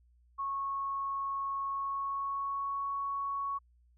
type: tone with pitch glide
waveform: sine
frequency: 1100 to 1112.8 Hz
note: C#6 to C#6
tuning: -14 to +6 cents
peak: -32 dBFS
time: 0.38-3.59 s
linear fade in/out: 20 ms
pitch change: +20 cents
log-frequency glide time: 1.67-2.91 s
effects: added 60 Hz sine -62 dBFS peak until 3.97 s